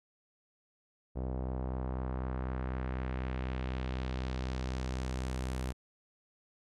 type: tone with low-pass filter sweep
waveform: sawtooth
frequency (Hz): 64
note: C2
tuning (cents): -38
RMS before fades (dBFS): -36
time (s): 1.15-5.73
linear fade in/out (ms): 20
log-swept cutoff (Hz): 620 to 11000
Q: 1.2
effects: none